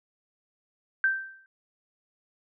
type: tone with exponential decay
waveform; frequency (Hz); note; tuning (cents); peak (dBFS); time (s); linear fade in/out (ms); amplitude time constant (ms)
sine; 1562; G6; -7; -18; 1.04-1.46; 1; 90
effects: none